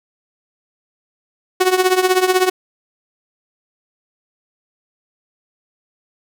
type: tone with tremolo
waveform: sawtooth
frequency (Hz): 370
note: F#4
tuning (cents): 0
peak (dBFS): -5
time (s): 1.6-2.5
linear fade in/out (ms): 10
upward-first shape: triangle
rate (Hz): 16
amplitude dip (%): 85
effects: none